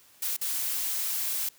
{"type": "noise with dropouts", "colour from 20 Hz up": "blue", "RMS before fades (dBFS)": -30, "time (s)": [0.22, 1.49], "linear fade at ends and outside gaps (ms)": 5, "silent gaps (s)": [0.366, 0.412], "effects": ["white hiss -58 dBFS RMS until 1.58 s", "high-pass 80 Hz 12 dB/octave"]}